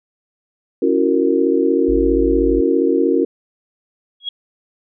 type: chord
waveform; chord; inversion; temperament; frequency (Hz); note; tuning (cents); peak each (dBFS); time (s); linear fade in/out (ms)
sine; F# dominant seventh; second; just; 277.5 / 333 / 370 / 462.5; C#4 / E4 / F#4 / A#4; +2 / +18 / 0 / -14; -18; 0.82-3.25; 5
type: tone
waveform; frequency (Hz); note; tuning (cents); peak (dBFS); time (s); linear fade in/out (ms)
sine; 53.3; G#1; +46; -21; 1.88-2.61; 10
type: tone with exponential growth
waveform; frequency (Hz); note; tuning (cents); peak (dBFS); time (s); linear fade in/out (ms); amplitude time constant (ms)
sine; 3309; G#7; -7; -17; 4.2-4.29; 5; 19
effects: none